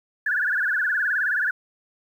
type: tone with vibrato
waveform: sine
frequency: 1590 Hz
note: G6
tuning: 24 cents sharp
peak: -20 dBFS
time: 0.26-1.51 s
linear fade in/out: 5 ms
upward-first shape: sine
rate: 19 Hz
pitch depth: 170 cents each way
effects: 9-bit